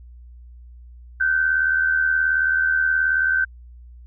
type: tone pair together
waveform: sine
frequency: 1464 / 1542.7 Hz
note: F#6 / G6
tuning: -19 / -28 cents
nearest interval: minor second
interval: 91 cents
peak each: -25 / -17 dBFS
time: 1.2-3.45 s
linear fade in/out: 10 ms
effects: added 60 Hz sine -40 dBFS peak until 4.06 s